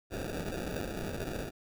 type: noise with sample-and-hold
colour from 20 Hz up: white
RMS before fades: -37 dBFS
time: 0.1-1.51 s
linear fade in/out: 50 ms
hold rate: 1050 Hz
effects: none